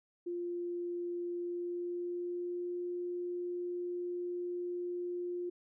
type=tone with pitch glide; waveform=sine; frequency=349.2 to 353.3 Hz; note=F4 to F4; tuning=0 to +20 cents; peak=-35 dBFS; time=0.26-5.5 s; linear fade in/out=10 ms; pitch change=+20 cents; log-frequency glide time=1.36-2.8 s; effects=none